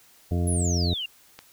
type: harmonic tone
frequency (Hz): 87.31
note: F2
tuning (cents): 0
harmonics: 1 / 2 / 3 / 4 / 5 / 7 / 8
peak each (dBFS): -23 / -29 / -33 / -35 / -37 / -40 / -41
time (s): 0.31-0.94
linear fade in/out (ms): 5
type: exponential sweep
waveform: sine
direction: down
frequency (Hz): 11175 to 2720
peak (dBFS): -28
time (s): 0.47-1.06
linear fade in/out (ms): 5
type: click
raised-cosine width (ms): 0.2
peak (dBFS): -23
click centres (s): 1.39
effects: white hiss -56 dBFS RMS until 1.52 s